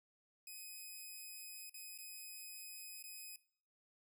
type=tone with dropouts; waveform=5% pulse; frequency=2521 Hz; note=D#7; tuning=22 cents sharp; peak=-40 dBFS; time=0.47-3.36 s; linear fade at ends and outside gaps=2 ms; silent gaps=1.696-1.742 / 1.978-1.986 / 3.026-3.039 s; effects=noise-tail reverb RT60 0.5 s tail -19 dB re dry